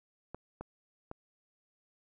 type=clicks; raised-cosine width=1 ms; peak=-27 dBFS; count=3; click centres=0.346 / 0.61 / 1.114 s; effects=none